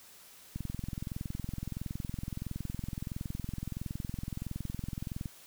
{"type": "click train", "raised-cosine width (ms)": 5, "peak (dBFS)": -24, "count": 102, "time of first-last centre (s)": [0.56, 5.258], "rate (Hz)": 21.5, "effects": ["white hiss -55 dBFS RMS until 5.46 s"]}